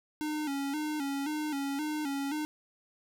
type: tone with vibrato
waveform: square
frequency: 290.7 Hz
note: D4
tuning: 18 cents flat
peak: -32 dBFS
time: 0.21-2.45 s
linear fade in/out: 0 ms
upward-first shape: square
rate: 1.9 Hz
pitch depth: 79 cents each way
effects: none